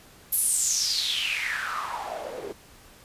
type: noise with band-pass filter sweep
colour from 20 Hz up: white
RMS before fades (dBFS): -28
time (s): 0.32-2.53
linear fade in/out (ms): 10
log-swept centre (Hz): 12000 to 370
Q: 6.3
effects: pink hiss -52 dBFS RMS until 3.04 s + resampled to 32000 Hz